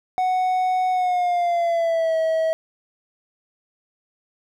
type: tone with pitch glide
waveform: triangle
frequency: 740 to 644.2 Hz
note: F#5 to E5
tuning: 0 to -40 cents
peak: -16 dBFS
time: 0.18-2.53 s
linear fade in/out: 0 ms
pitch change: -240 cents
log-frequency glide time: 0.91-2.17 s
effects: none